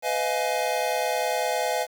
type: chord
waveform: square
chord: F half-diminished seventh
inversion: second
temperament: just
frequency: 502.9 / 628.6 / 698.5 / 838.1 Hz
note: Cb5 / Eb5 / F5 / Ab5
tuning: +31 / +18 / 0 / +16 cents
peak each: -30 dBFS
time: 0.02-1.87 s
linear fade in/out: 50 ms
effects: 8-bit